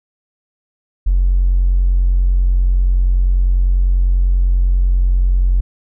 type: tone with tanh clipping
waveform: triangle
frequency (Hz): 45.1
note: F#1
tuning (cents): -44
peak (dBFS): -9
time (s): 1.06-5.61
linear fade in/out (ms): 10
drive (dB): 1
effects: none